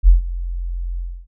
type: tone with ADSR envelope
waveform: sine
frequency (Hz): 43.65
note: F1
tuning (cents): 0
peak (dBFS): -3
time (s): 0.03-1.27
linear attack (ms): 50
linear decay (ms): 130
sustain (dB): -18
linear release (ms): 280
effects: none